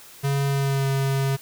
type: tone with pitch glide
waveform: square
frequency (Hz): 139.3 to 136.2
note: C#3 to C#3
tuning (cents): +9 to -30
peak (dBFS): -21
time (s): 0.23-1.37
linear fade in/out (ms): 20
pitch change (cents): -39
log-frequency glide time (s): 0.47-0.88
effects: white hiss -46 dBFS RMS until 1.41 s